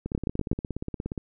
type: two click trains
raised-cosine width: 3 ms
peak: -18 / -12 dBFS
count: 20 / 4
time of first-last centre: 0.06-1.178 / 0.15-0.515 s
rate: 17 / 8.21 Hz
effects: none